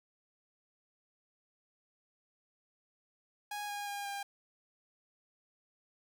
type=tone with pitch steps; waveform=sawtooth; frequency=827 / 818.4 / 810 / 801.6 Hz; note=G#5 / G#5 / G#5 / G5; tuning=-8 / -26 / -43 / +38 cents; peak=-34 dBFS; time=3.51-4.23 s; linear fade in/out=5 ms; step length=180 ms; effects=none